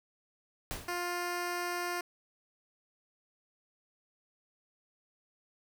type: noise with exponential decay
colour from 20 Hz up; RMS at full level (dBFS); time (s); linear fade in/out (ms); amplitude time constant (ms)
pink; -36; 0.71-1.07; 0; 78
type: tone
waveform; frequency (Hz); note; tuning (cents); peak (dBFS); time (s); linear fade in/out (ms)
10% pulse; 352; F4; +14; -25; 0.88-2.01; 5
effects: none